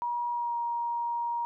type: tone with pitch glide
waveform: sine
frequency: 957 to 943.8 Hz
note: A#5 to A#5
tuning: +45 to +21 cents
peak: -28 dBFS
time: 0.02-1.45 s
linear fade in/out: 0 ms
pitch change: -24 cents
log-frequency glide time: 0.32-0.56 s
effects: none